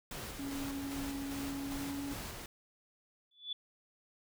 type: noise with tremolo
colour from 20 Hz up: pink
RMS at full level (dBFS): -43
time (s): 0.11-2.46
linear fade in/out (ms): 2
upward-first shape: square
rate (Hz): 2.5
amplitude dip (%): 30
type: tone with pitch glide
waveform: triangle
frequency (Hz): 277.2 to 280.3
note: C#4 to C#4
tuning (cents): 0 to +19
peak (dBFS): -36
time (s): 0.39-2.14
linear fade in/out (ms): 5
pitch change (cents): +19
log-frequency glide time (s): 1.68-1.97
type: tone with exponential growth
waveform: sine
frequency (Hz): 3459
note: A7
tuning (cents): -30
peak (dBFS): -33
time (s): 3.31-3.53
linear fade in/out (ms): 5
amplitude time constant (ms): 46
effects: none